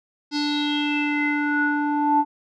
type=tone with low-pass filter sweep; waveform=square; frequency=293.7 Hz; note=D4; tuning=in tune; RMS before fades=-22 dBFS; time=0.31-2.25 s; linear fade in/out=50 ms; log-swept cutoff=4900 to 830 Hz; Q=7; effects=none